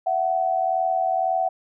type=tone pair together; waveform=sine; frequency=669.1 / 751 Hz; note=E5 / F#5; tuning=+26 / +26 cents; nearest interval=major second; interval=200 cents; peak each=-24 / -21 dBFS; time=0.06-1.49 s; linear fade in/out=10 ms; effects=none